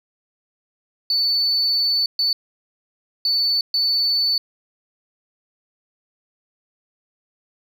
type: tone bursts at uneven times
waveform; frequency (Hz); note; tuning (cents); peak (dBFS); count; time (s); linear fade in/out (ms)
sine; 4491; C#8; +22; -15; 4; 1.1-2.06 / 2.19-2.33 / 3.25-3.61 / 3.74-4.38; 2
effects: tanh soft clip ceiling -13 dBFS + 9-bit